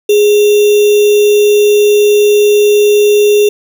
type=tone with sample-and-hold; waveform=sine; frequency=415.3 Hz; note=G#4; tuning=in tune; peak=-4 dBFS; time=0.09-3.49 s; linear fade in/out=5 ms; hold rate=3150 Hz; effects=none